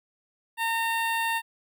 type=tone with notch filter; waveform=15% pulse; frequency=913 Hz; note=A#5; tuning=36 cents flat; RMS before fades=-27 dBFS; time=0.57-1.42 s; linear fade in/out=50 ms; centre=6200 Hz; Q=0.66; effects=none